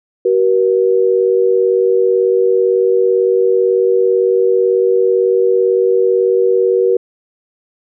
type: tone pair together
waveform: sine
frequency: 379.4 / 477.4 Hz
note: F#4 / A#4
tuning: +43 / +41 cents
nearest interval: major third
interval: 398 cents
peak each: -12 dBFS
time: 0.25-6.97 s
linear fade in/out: 5 ms
effects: none